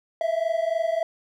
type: tone pair together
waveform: triangle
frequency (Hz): 648 / 671.4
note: E5 / E5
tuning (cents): -30 / +32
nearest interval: minor second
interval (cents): 62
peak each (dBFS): -23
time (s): 0.21-1.03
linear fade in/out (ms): 2
effects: none